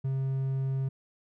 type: tone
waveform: triangle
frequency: 134 Hz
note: C3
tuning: 42 cents sharp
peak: -25 dBFS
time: 0.04-0.89 s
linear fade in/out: 10 ms
effects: none